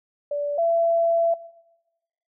sine tone pair in turn, 580 / 671.3 Hz, D5 / E5, -22 / +31 cents, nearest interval minor third, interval 253 cents, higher second, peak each -23 / -18 dBFS, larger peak second, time 0.31-0.58 / 0.58-1.34 s, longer second, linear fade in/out 5 ms, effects noise-tail reverb RT60 1.0 s tail -19 dB re dry

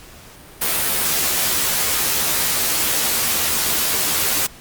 white noise with comb filter, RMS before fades -19 dBFS, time 0.61-4.47 s, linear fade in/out 10 ms, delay 13 ms, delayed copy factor +0.9, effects pink hiss -42 dBFS RMS until 4.6 s + Opus 48 kbps

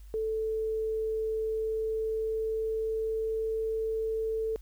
sine tone with pitch glide, 440 to 443.3 Hz, A4 to A4, 0 to +13 cents, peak -28 dBFS, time 0.14-4.56 s, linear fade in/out 0 ms, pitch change +13 cents, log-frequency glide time 1.41-3.59 s, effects added 50 Hz sine -45 dBFS peak until 4.61 s + white hiss -65 dBFS RMS until 4.61 s

